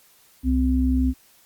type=tone pair together; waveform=sine; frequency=65.51 / 257.7 Hz; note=C2 / C4; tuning=+3 / -26 cents; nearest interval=2 octaves; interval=2371 cents; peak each=-20 dBFS; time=0.43-1.14 s; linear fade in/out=50 ms; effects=white hiss -56 dBFS RMS until 1.45 s + Opus 48 kbps